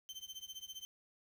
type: tone with tremolo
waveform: 30% pulse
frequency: 3100 Hz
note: G7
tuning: 20 cents flat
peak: -40 dBFS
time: 0.09-0.85 s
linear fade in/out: 0 ms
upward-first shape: sine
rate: 15 Hz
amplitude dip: 90%
effects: 11-bit